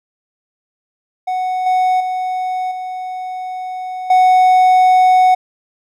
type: tone with level steps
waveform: triangle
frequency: 740 Hz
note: F#5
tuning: in tune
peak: -14 / -9 / -15 / -20 / -5 dBFS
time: 1.27-5.35 s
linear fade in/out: 10 ms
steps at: 1.66 / 2 / 2.71 / 4.1 s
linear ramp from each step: 5 ms
effects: none